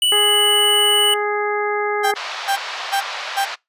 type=tone; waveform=square; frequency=2960 Hz; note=F#7; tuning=in tune; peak=-14 dBFS; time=0.02-1.14 s; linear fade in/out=2 ms
type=harmonic tone; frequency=415.5 Hz; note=G#4; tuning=1 cent sharp; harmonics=1 / 2 / 3 / 4 / 5; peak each=-21 / -24 / -26 / -27 / -28 dBFS; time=0.12-2.14 s; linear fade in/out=2 ms
type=tone bursts; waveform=35% pulse; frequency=790 Hz; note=G5; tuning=13 cents sharp; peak=-14 dBFS; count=4; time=2.03-3.456 s; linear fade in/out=20 ms; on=94 ms; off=350 ms
type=band-pass noise; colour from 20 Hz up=pink; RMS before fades=-28 dBFS; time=2.15-3.56 s; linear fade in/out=20 ms; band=710 to 4900 Hz; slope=24 dB/octave
effects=noise-tail reverb RT60 0.2 s tail -24 dB re dry + resampled to 32000 Hz